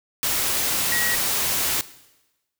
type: tone in noise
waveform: sine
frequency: 1910 Hz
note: A#6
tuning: 42 cents sharp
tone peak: -23 dBFS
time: 0.92-1.15 s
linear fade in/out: 0 ms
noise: white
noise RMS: -23 dBFS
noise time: 0.23-1.81 s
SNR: -3 dB
effects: noise-tail reverb RT60 1.0 s tail -17 dB re dry